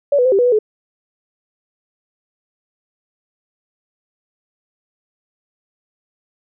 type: tone with pitch steps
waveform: sine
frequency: 570 / 494.3 / 515 / 391.9 / 488.4 / 493.4 / 428.6 Hz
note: C#5 / B4 / C5 / G4 / B4 / B4 / A4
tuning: +48 / +1 / -28 / 0 / -19 / -2 / -45 cents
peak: -10 dBFS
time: 0.12-0.589 s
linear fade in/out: 5 ms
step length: 67 ms
effects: none